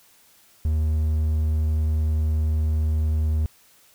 triangle tone, 77.6 Hz, D#2, 4 cents flat, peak -17 dBFS, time 0.65-3.46 s, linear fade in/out 0 ms, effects white hiss -56 dBFS RMS until 3.94 s

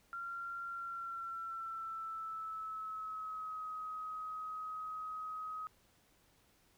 sine tone with pitch glide, 1379 to 1264.5 Hz, F6 to D#6, -22 to +28 cents, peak -40 dBFS, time 0.13-5.67 s, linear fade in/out 0 ms, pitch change -150 cents, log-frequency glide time 0.67-3.67 s, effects pink hiss -70 dBFS RMS until 6.77 s

